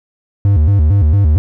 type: tone with vibrato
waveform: triangle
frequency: 87.31 Hz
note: F2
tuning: in tune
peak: -5 dBFS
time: 0.45-1.38 s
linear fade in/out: 0 ms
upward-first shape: square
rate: 4.4 Hz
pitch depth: 240 cents each way
effects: none